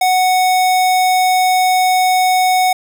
square tone, 740 Hz, F#5, in tune, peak -11 dBFS, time 0.01-2.73 s, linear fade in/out 5 ms, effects none

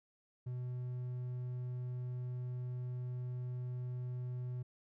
triangle tone, 124.6 Hz, B2, 16 cents sharp, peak -36 dBFS, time 0.46-4.63 s, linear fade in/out 10 ms, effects none

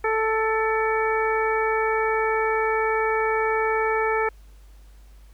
harmonic tone with a mistuned harmonic, 440.2 Hz, A4, 1 cent sharp, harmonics 1 / 2 / 3 / 4 / 5, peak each -23 / -26 / -28 / -29 / -30 dBFS, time 0.04-4.29 s, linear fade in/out 5 ms, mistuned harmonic 5, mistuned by +45 cents, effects added 50 Hz sine -45 dBFS peak until 5.33 s + pink hiss -60 dBFS RMS until 5.33 s

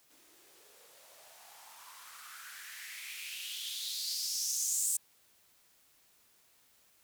violet noise with band-pass filter sweep, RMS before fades -40 dBFS, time 0.1-4.97 s, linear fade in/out 5 ms, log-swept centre 290 to 8200 Hz, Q 4.5, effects white hiss -67 dBFS RMS until 7.03 s

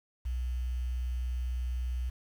sine tone with quantisation, 61.74 Hz, B1, in tune, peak -30 dBFS, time 0.25-2.1 s, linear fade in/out 10 ms, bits 9, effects none

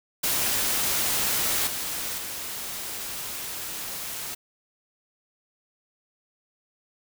white noise with level steps, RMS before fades -25 / -31 / -34 dBFS, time 0.23-4.35 s, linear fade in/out 10 ms, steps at 1.67 / 2.18 s, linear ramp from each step 2 ms, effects none

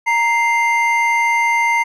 triangle tone pair together, 932.3 / 2093 Hz, A#5 / C7, 0 / 0 cents, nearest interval octave + major second, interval 1400 cents, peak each -14 dBFS, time 0.06-1.84 s, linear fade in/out 20 ms, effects none

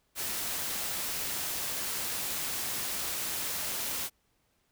white noise, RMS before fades -34 dBFS, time 0.15-4.1 s, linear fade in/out 50 ms, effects pink hiss -73 dBFS RMS until 4.71 s

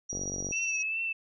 sine tone with tremolo, 5760 Hz, F#8, 47 cents flat, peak -31 dBFS, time 0.09-0.83 s, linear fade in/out 10 ms, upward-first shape sine, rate 17 Hz, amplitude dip 55%
click train, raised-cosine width 2 ms, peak -25 dBFS, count 19, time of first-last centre 0.13-0.51 s, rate 47.4 Hz
sine tone with vibrato, 2637 Hz, E7, in tune, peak -29 dBFS, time 0.52-1.13 s, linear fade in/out 10 ms, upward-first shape triangle, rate 2.5 Hz, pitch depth 47 cents each way
effects none

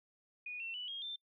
sine tone with pitch steps, 2464 / 2703 / 2964 / 3251 / 3566 Hz, D#7 / E7 / F#7 / G#7 / A7, -17 / +43 / +2 / -38 / +22 cents, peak -40 dBFS, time 0.46-1.16 s, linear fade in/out 5 ms, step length 140 ms, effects noise-tail reverb RT60 0.1 s tail -24 dB re dry

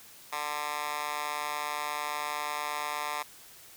10% pulse tone with high-pass filter, 148.4 Hz, D3, 18 cents sharp, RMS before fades -34 dBFS, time 0.32-3.23 s, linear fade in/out 10 ms, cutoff 1100 Hz, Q 2.2, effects white hiss -52 dBFS RMS until 3.76 s

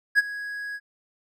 triangle tone with ADSR envelope, 1661.2 Hz, G#6, in tune, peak -11 dBFS, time 0.15-0.8 s, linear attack 36 ms, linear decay 26 ms, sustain -18 dB, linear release 48 ms, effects none

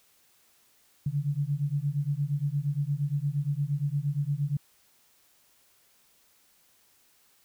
sine beating tone pair, 139.5 / 148.1 Hz, C#3 / D3, +11 / +15 cents, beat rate 8.6 Hz, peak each -29 dBFS, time 1.06-4.57 s, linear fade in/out 5 ms, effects white hiss -64 dBFS RMS until 7.44 s

